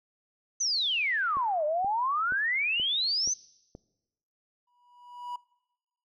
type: exponential two-way sweep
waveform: sine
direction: down then up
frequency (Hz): 6280 to 587.3 to 6280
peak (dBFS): -25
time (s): 0.6-3.34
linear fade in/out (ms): 10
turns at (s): 1.65
type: click train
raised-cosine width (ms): 2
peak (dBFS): -30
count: 6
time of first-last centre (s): 1.37-3.751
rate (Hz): 2.1
type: tone with exponential growth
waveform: triangle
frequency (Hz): 975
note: B5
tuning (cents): -23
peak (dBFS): -30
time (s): 4.67-5.36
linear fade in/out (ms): 5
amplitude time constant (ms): 150
effects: noise-tail reverb RT60 1.0 s tail -23 dB re dry